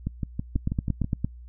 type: two click trains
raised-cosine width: 5 ms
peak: -15 / -12 dBFS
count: 7 / 7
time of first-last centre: 0.07-1.044 / 0.56-1.246 s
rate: 6.16 / 8.75 Hz
effects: noise-tail reverb RT60 0.1 s tail -25 dB re dry + added 60 Hz sine -41 dBFS peak until 1.48 s